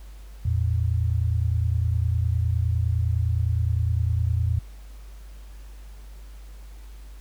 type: tone pair together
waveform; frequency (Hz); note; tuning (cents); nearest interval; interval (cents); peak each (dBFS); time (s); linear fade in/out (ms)
sine; 83.3 / 113.08; E2 / A2; +19 / +48; perfect fourth; 529; -22 / -24; 0.45-4.59; 5
effects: added 50 Hz sine -39 dBFS peak until 7.2 s + pink hiss -55 dBFS RMS until 7.2 s